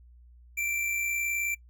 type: tone with amplitude modulation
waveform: square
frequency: 2349 Hz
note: D7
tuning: in tune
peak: -27 dBFS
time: 0.57-1.55 s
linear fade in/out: 10 ms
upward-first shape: sine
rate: 59.3 Hz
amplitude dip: 40%
effects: noise-tail reverb RT60 0.1 s tail -23 dB re dry + added 60 Hz sine -51 dBFS peak until 1.69 s